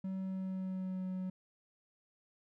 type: tone with pitch glide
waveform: triangle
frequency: 190 to 185.77 Hz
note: F#3 to F#3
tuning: +46 to +7 cents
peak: -34 dBFS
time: 0.04-1.3 s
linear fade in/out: 5 ms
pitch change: -39 cents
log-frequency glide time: 0.18-1.06 s
effects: none